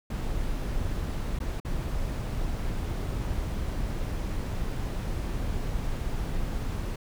brown noise with dropouts, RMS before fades -30 dBFS, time 0.1-6.96 s, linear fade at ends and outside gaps 5 ms, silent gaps 1.39-1.401 / 1.601-1.648 s, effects none

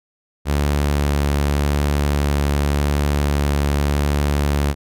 sawtooth tone with vibrato, 72.1 Hz, D2, 31 cents flat, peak -12 dBFS, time 0.45-4.75 s, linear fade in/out 50 ms, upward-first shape sine, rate 0.87 Hz, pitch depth 9 cents each way, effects none

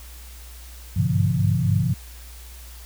sine tone cluster, 98.3 / 102.2 / 123 / 143.1 / 171.7 Hz, G2 / G#2 / B2 / D3 / F3, +5 / -27 / -7 / -45 / -29 cents, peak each -24 dBFS, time 0.96-1.94 s, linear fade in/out 10 ms, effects added 60 Hz sine -39 dBFS peak until 2.85 s + white hiss -46 dBFS RMS until 2.85 s

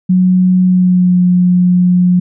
sine tone with pitch glide, 183.5 to 179.52 Hz, F#3 to F3, -14 to +48 cents, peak -6 dBFS, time 0.09-2.2 s, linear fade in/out 10 ms, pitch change -38 cents, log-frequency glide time 0.64-1.19 s, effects none

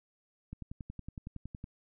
click train, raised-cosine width 5 ms, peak -29 dBFS, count 13, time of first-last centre 0.53-1.641 s, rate 10.8 Hz, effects none

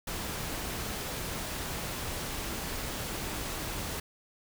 pink noise, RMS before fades -36 dBFS, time 0.07-4 s, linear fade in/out 5 ms, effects none

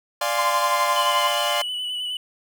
sawtooth chord, D half-diminished seventh, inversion none, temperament equal, 587.3 / 698.5 / 830.6 / 1046.5 Hz, D5 / F5 / Ab5 / C6, 0 / 0 / 0 / 0 cents, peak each -22 / -23 / -26 / -23 dBFS, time 0.21-1.62 s, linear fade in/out 5 ms
sine tone, 1035 Hz, C6, 19 cents flat, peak -21 dBFS, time 0.38-1.28 s, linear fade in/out 10 ms
triangle tone with vibrato, 2975 Hz, F#7, 9 cents sharp, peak -24 dBFS, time 0.96-2.17 s, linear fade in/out 2 ms, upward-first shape square, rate 9.6 Hz, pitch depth 20 cents each way
effects none

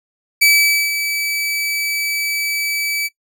sawtooth tone with ADSR envelope, 2300 Hz, D7, 37 cents flat, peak -5 dBFS, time 0.41-3.09 s, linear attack 13 ms, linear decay 480 ms, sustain -10 dB, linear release 32 ms, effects noise-tail reverb RT60 0.1 s tail -18 dB re dry

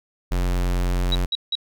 square tone, 44.81 Hz, F1, 45 cents sharp, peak -20 dBFS, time 0.31-1.26 s, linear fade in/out 10 ms
sine tone bursts, 3866 Hz, B7, 38 cents flat, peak -20 dBFS, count 3, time 1.12-1.553 s, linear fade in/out 2 ms, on 31 ms, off 170 ms
effects none

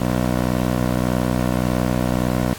15% pulse tone with band-pass filter, 61.74 Hz, B1, in tune, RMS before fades -20 dBFS, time 0-2.54 s, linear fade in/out 10 ms, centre 410 Hz, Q 0.52, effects pink hiss -35 dBFS RMS until 2.58 s + AAC 64 kbps

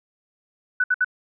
sine tone bursts, 1492 Hz, F#6, 14 cents sharp, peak -16 dBFS, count 3, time 0.8-1.046 s, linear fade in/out 5 ms, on 40 ms, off 63 ms, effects none

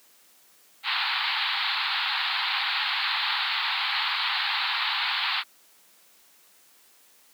white band-pass noise, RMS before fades -27 dBFS, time 0.83-5.44 s, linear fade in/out 50 ms, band 780 to 4400 Hz, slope 96 dB/octave, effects white hiss -58 dBFS RMS until 7.33 s + high-pass 200 Hz 12 dB/octave

